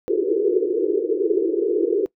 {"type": "band-pass noise", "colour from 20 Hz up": "white", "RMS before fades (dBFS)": -20, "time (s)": [0.08, 2.06], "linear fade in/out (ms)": 0, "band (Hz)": [330, 460], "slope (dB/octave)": 96, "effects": ["noise-tail reverb RT60 0.1 s tail -21 dB re dry"]}